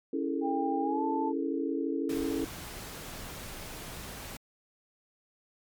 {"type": "chord", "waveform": "sine", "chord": "A major seventh", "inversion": "first", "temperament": "equal with one note detuned", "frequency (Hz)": [277.2, 329.6, 415.3, 449.2], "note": ["C#4", "E4", "G#4", "A4"], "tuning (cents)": [0, 0, 0, 36], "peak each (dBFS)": [-32, -33, -38, -36], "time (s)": [0.13, 2.45], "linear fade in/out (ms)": 5}
{"type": "tone with pitch glide", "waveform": "sine", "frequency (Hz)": [797, 879.2], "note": ["G5", "A5"], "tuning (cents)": [28, -2], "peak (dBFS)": -31, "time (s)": [0.41, 1.33], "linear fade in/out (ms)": 50, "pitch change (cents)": 170, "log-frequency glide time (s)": [0.81, 1.04]}
{"type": "noise", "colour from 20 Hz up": "pink", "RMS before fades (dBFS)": -42, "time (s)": [2.09, 4.37], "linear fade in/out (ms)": 5}
{"effects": ["MP3 96 kbps"]}